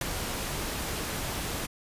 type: noise with ADSR envelope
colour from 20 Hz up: pink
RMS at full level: -28 dBFS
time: 0.01-1.67 s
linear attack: 4 ms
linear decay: 13 ms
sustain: -5 dB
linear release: 19 ms
effects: resampled to 32000 Hz